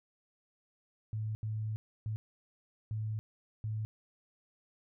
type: tone bursts at uneven times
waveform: sine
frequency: 108.6 Hz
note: A2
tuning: 22 cents flat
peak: -33 dBFS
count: 5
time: 1.13-1.35 / 1.43-1.76 / 2.06-2.16 / 2.91-3.19 / 3.64-3.85 s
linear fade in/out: 0 ms
effects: none